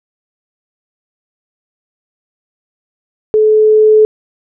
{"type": "tone with level ramp", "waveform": "sine", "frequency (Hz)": 431, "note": "A4", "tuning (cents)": -36, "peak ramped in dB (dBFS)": [-6, -3], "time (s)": [3.34, 4.05], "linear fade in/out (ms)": 0, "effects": []}